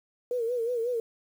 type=tone with vibrato; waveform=sine; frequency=475 Hz; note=A#4; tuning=33 cents sharp; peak=-26 dBFS; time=0.31-1 s; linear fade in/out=2 ms; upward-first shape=sine; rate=5.5 Hz; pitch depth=89 cents each way; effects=9-bit